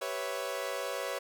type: chord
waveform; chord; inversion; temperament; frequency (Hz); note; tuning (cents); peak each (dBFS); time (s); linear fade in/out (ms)
sawtooth; C# half-diminished seventh; second; equal; 392 / 493.9 / 554.4 / 659.3; G4 / B4 / C#5 / E5; 0 / 0 / 0 / 0; -39 / -35 / -33 / -37; 0.01-1.19; 10
effects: none